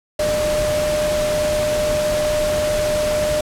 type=tone in noise; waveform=sine; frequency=604 Hz; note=D5; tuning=48 cents sharp; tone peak=-17 dBFS; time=0.19-3.41 s; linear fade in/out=5 ms; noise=pink; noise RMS=-25 dBFS; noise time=0.19-3.41 s; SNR=+5 dB; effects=low-pass 11000 Hz 12 dB/octave

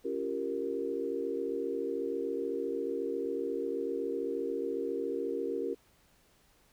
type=chord; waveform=sine; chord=G half-diminished seventh; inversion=second; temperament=equal with one note detuned; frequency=277.2 / 344 / 392 / 466.2 Hz; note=Db4 / F4 / G4 / Bb4; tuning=0 / -26 / 0 / 0 cents; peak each=-39 / -39 / -36 / -35 dBFS; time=0.04-5.75 s; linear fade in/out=20 ms; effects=pink hiss -66 dBFS RMS until 6.72 s

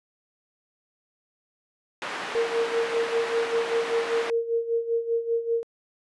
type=band-pass noise; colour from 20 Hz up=white; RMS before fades=-33 dBFS; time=2.02-4.3 s; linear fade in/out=0 ms; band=330 to 1900 Hz; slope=12 dB/octave
type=tone with tremolo; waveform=sine; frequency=462.7 Hz; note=A#4; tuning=13 cents flat; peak=-20 dBFS; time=2.35-5.63 s; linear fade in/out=0 ms; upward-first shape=sine; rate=5.1 Hz; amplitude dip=75%
effects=resampled to 24000 Hz

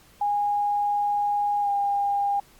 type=tone with pitch glide; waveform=sine; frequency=821 to 806.4 Hz; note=G#5 to G5; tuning=-20 to +49 cents; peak=-21 dBFS; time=0.21-2.4 s; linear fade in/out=5 ms; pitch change=-31 cents; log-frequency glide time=1.61-1.69 s; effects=pink hiss -55 dBFS RMS until 2.59 s + Opus 48 kbps

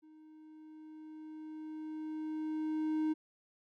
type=tone with level ramp; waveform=triangle; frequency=311.1 Hz; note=D#4; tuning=in tune; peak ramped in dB=-54 to -27 dBFS; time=0.02-3.14 s; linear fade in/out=20 ms; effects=none

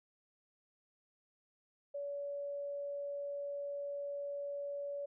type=tone; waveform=sine; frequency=569 Hz; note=C#5; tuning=45 cents sharp; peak=-38 dBFS; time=1.94-5.06 s; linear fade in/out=10 ms; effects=none

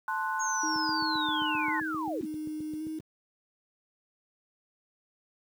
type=chord; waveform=sine; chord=F# diminished; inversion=first; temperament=equal; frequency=880 / 1046.5 / 1480 Hz; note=A5 / C6 / F#6; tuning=0 / 0 / 0 cents; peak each=-33 dBFS; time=0.08-1.8 s; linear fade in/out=2 ms
type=linear sweep; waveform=sine; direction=down; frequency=6645 to 168.2 Hz; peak=-32 dBFS; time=0.39-2.26 s; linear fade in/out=20 ms
type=tone with vibrato; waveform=sine; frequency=311.1 Hz; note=D#4; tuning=in tune; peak=-33 dBFS; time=0.63-2.99 s; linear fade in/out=5 ms; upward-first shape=square; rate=0.92 Hz; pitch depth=18 cents each way
type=click train; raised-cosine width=3 ms; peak=-30 dBFS; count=18; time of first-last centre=0.76-3 s; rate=7.59 Hz
effects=high-pass 100 Hz 12 dB/octave + 9-bit

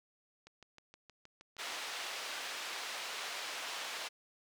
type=click train; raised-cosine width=0.2 ms; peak=-37 dBFS; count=10; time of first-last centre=0.47-1.881 s; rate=6.38 Hz
type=band-pass noise; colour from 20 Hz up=white; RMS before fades=-42 dBFS; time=1.58-4.09 s; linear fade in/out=20 ms; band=550 to 4100 Hz; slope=12 dB/octave
effects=none

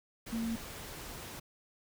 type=tone in noise; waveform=sine; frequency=227.9 Hz; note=A#3; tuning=39 cents flat; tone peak=-32 dBFS; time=0.32-0.56 s; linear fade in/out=10 ms; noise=pink; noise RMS=-45 dBFS; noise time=0.26-1.4 s; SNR=+10 dB; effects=none

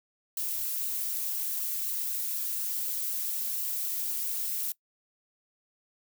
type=noise with flanger; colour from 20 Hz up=violet; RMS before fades=-32 dBFS; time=0.37-4.72 s; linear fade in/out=2 ms; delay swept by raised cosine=0.68 to 4.38 ms; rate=4 Hz; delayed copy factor=+0.6; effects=noise-tail reverb RT60 0.1 s tail -21 dB re dry

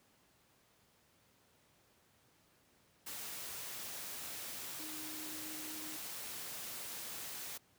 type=tone in noise; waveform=sine; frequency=310 Hz; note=D#4; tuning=6 cents flat; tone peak=-50 dBFS; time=4.79-5.97 s; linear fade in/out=10 ms; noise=white; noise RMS=-45 dBFS; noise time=3.06-7.58 s; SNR=-8 dB; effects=pink hiss -70 dBFS RMS until 7.78 s + high-pass 80 Hz 12 dB/octave

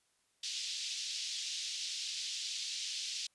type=band-pass noise; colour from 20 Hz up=white; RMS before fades=-40 dBFS; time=0.43-3.27 s; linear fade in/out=5 ms; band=3000 to 5800 Hz; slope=24 dB/octave; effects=white hiss -75 dBFS RMS until 3.34 s + resampled to 24000 Hz

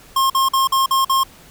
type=tone bursts; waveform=square; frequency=1070 Hz; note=C6; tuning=38 cents sharp; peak=-14 dBFS; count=6; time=0.16-1.235 s; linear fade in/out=5 ms; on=140 ms; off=47 ms; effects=pink hiss -45 dBFS RMS until 1.5 s

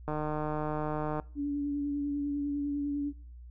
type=click train; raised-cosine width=1 ms; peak=-20 dBFS; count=171; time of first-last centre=0.08-1.198 s; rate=152 Hz
type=tone with vibrato; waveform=sine; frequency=286.9 Hz; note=D4; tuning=40 cents flat; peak=-29 dBFS; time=1.35-3.13 s; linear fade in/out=50 ms; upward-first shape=sine; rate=10 Hz; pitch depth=19 cents each way
effects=noise-tail reverb RT60 0.4 s tail -21 dB re dry + added 60 Hz sine -45 dBFS peak until 3.5 s

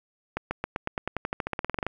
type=accelerating click train; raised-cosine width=0.5 ms; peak=-13 dBFS; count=20; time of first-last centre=0.37-1.866 s; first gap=140 ms; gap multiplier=0.93; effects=9-bit

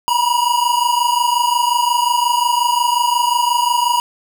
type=tone pair together; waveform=square; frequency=952.4 / 978 Hz; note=A#5 / B5; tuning=+37 / -17 cents; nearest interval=unison; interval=46 cents; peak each=-17 dBFS; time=0.08-4 s; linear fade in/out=0 ms; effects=none

